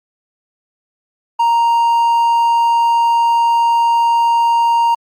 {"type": "tone", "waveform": "triangle", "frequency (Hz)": 932.3, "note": "A#5", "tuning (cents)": 0, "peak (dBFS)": -8, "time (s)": [1.39, 4.95], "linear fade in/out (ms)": 10, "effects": ["Opus 48 kbps"]}